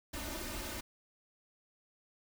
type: noise with comb filter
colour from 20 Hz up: pink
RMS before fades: -41 dBFS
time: 0.13-0.81 s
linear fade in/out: 10 ms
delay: 3.3 ms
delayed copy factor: +0.95
effects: none